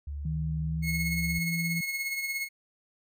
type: tone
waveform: sine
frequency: 72 Hz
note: D2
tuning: 34 cents flat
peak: -33 dBFS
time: 0.07-1.39 s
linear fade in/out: 5 ms
type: tone with pitch glide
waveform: sine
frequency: 156.2 to 167.41 Hz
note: D#3 to E3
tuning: +7 to +27 cents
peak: -29 dBFS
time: 0.25-1.81 s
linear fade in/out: 5 ms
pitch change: +120 cents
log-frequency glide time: 0.62-1.14 s
type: tone with tremolo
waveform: 40% pulse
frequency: 2175 Hz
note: C#7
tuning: 33 cents flat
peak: -27 dBFS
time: 0.82-2.49 s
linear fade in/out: 50 ms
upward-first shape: triangle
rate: 17 Hz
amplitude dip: 55%
effects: none